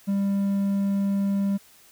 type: tone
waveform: triangle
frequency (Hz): 198.3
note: G3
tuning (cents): +20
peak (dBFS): -19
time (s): 0.07-1.58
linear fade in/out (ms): 20
effects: white hiss -54 dBFS RMS until 1.91 s